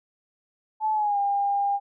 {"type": "tone with pitch glide", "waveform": "sine", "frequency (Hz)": [866, 803.4], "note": ["A5", "G5"], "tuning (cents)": [-28, 42], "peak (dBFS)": -21, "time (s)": [0.8, 1.8], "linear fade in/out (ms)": 50, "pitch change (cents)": -130, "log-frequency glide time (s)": [0.93, 1.18], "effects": []}